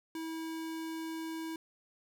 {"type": "tone", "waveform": "square", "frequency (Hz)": 323.6, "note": "E4", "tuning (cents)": -32, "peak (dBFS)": -38, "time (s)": [0.15, 1.56], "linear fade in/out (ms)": 2, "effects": []}